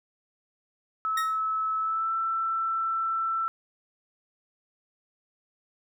sine tone with pitch glide, 1300 to 1334.2 Hz, E6 to E6, -24 to +20 cents, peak -25 dBFS, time 1.05-3.48 s, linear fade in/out 0 ms, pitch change +44 cents, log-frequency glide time 1.78-2.14 s
sawtooth tone with exponential decay, 1864.7 Hz, A#6, in tune, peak -23 dBFS, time 1.17-1.4 s, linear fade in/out 5 ms, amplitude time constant 48 ms
effects none

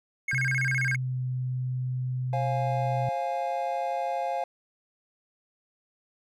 triangle tone with vibrato, 1864.7 Hz, A#6, in tune, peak -24 dBFS, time 0.28-0.96 s, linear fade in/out 5 ms, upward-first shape square, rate 15 Hz, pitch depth 270 cents each way
sine tone with pitch glide, 130.81 to 127.23 Hz, C3 to C3, 0 to -48 cents, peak -27 dBFS, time 0.33-3.09 s, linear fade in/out 2 ms, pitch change -48 cents, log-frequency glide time 0.68-1.2 s
triangle chord, F minor, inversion second, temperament equal with one note detuned, 534.6 / 698.5 / 830.6 Hz, C5 / F5 / Ab5, +37 / 0 / 0 cents, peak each -31 / -28 / -30 dBFS, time 2.33-4.44 s, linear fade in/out 2 ms
effects none

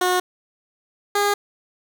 15% pulse tone pair in turn, 363.3 / 407.8 Hz, F#4 / G#4, -32 / -32 cents, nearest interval major second, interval 200 cents, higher second, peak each -11 dBFS, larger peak neither, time 0.01-0.2 / 1.15-1.34 s, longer neither, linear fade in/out 5 ms, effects none

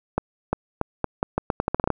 accelerating click train, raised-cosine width 1 ms, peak -7 dBFS, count 14, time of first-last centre 0.18-1.903 s, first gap 350 ms, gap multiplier 0.81, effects none

